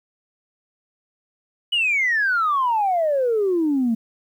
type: exponential sweep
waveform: sine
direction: down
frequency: 2987 to 220 Hz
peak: -16 dBFS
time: 1.72-3.95 s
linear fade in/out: 10 ms
effects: tanh soft clip ceiling -13 dBFS + 9-bit